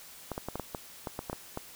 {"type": "clicks", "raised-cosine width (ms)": 1, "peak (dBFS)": -20, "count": 11, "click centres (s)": [0.317, 0.379, 0.486, 0.556, 0.597, 0.748, 1.072, 1.191, 1.298, 1.33, 1.574], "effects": ["white hiss -50 dBFS RMS until 1.75 s"]}